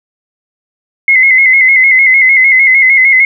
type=tone with vibrato; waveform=sine; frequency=2100 Hz; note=C7; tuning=6 cents sharp; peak=-3 dBFS; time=1.08-3.25 s; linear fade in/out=2 ms; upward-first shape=square; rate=6.6 Hz; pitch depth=51 cents each way; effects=none